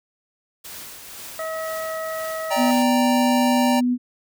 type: noise with tremolo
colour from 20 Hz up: white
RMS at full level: -36 dBFS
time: 0.64-2.83 s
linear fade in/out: 10 ms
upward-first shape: triangle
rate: 2 Hz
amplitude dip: 45%
type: harmonic tone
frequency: 641 Hz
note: E5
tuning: 49 cents flat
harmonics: 1 / 2 / 3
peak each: -27 / -32 / -35 dBFS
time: 1.39-2.71 s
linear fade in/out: 2 ms
type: chord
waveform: square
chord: G minor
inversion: second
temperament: equal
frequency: 587.3 / 784 / 932.3 Hz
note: D5 / G5 / Bb5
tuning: 0 / 0 / 0 cents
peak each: -25 dBFS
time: 2.5-3.81 s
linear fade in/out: 20 ms
type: tone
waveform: sine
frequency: 246.9 Hz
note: B3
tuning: in tune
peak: -17 dBFS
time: 2.56-3.98 s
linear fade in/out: 50 ms
effects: none